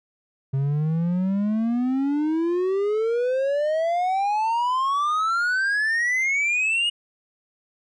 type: exponential sweep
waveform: triangle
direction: up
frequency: 132.9 to 2900 Hz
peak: -18 dBFS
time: 0.53-6.9 s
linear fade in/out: 10 ms
effects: resampled to 22050 Hz